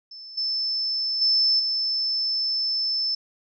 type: tone with level steps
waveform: sine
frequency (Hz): 5274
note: E8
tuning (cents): 0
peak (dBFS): -38 / -23 / -17 / -22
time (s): 0.11-3.15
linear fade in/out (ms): 5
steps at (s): 0.37 / 1.21 / 1.59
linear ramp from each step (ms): 10
effects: none